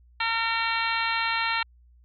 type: harmonic tone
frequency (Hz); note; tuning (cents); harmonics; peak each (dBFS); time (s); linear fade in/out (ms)
456.1; A#4; -38; 2 / 3 / 4 / 5 / 6 / 7 / 8 / 9; -30 / -30 / -31 / -31 / -32 / -37 / -38 / -34; 0.2-1.63; 5
effects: added 60 Hz sine -53 dBFS peak until 2.04 s